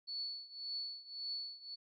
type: tone with tremolo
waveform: sine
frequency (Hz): 4435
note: C#8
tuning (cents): 0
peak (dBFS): -37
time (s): 0.07-1.76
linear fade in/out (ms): 20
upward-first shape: triangle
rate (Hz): 1.8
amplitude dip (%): 90
effects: none